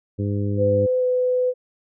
harmonic tone, 101.5 Hz, G#2, 39 cents flat, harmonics 1 / 2 / 3 / 4 / 5, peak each -22 / -28 / -29 / -32 / -35 dBFS, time 0.18-0.87 s, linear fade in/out 20 ms
sine tone with pitch glide, 508 to 502.5 Hz, B4 to B4, +49 to +30 cents, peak -17 dBFS, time 0.57-1.54 s, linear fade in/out 50 ms, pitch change -19 cents, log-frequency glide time 0.99-1.04 s
effects none

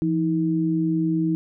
sine tone pair together, 168.83 / 318.7 Hz, E3 / D#4, +42 / +42 cents, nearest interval major seventh, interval 1100 cents, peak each -23 / -21 dBFS, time 0.02-1.35 s, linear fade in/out 0 ms, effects none

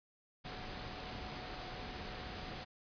sine tone in noise, 737 Hz, F#5, 7 cents flat, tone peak -53 dBFS, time 0.44-2.65 s, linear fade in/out 20 ms, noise pink, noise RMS -45 dBFS, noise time 0.44-2.65 s, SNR -11 dB, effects resampled to 11025 Hz

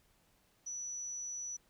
sine tone, 5920 Hz, F#8, in tune, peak -39 dBFS, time 0.66-1.57 s, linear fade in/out 10 ms, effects pink hiss -71 dBFS RMS until 1.69 s

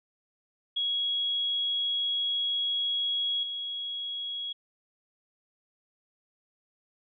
sine tone with level steps, 3322 Hz, G#7, in tune, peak -26 / -32 dBFS, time 0.76-4.53 s, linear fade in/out 10 ms, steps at 3.43 s, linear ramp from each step 2 ms, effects none

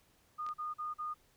sine tone bursts, 1225 Hz, D#6, 27 cents flat, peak -36 dBFS, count 4, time 0.38-1.143 s, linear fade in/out 20 ms, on 160 ms, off 41 ms
clicks, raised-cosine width 0.2 ms, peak -35 dBFS, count 2, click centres 0.465 / 0.489 s
effects pink hiss -69 dBFS RMS until 1.36 s

